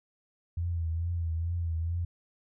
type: tone with vibrato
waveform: sine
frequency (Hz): 83.9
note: E2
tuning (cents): +31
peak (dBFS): -28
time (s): 0.57-2.05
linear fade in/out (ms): 5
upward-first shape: triangle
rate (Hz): 2.3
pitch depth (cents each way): 67
effects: none